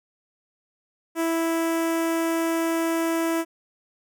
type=tone with notch filter; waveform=sawtooth; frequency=329.6 Hz; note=E4; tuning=in tune; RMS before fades=-24 dBFS; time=1.15-3.45 s; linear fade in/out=50 ms; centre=4100 Hz; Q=1.2; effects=none